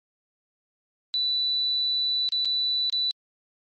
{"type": "tone with dropouts", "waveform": "sine", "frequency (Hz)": 3971, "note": "B7", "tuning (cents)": 9, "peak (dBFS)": -22, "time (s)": [1.14, 3.11], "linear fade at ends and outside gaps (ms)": 0, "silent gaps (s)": [[2.289, 2.322], [2.448, 2.455], [2.898, 2.926]], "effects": ["MP3 32 kbps"]}